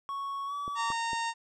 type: tone with pitch glide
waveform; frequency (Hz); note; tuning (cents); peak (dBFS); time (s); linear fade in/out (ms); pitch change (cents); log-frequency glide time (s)
triangle; 1108.7 to 1145.1; C#6 to D6; 0 to -44; -31; 0.09-0.92; 0; +56; 0.46-0.54
type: clicks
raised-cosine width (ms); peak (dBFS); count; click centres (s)
2; -29; 3; 0.679 / 0.903 / 1.132
type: harmonic tone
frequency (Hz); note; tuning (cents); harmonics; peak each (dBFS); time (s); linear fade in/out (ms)
921; A#5; -21; 1 / 2 / 3 / 4 / 5 / 6 / 7 / 8 / 9; -31 / -37 / -41 / -43 / -45 / -47 / -48 / -49 / -50; 0.75-1.34; 50
effects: none